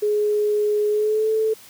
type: tone with pitch glide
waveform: sine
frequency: 419.1 to 438.4 Hz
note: G#4 to A4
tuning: +16 to -6 cents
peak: -17 dBFS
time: 0.02-1.54 s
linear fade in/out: 10 ms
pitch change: +78 cents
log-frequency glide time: 0.89-1.3 s
effects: white hiss -46 dBFS RMS until 1.69 s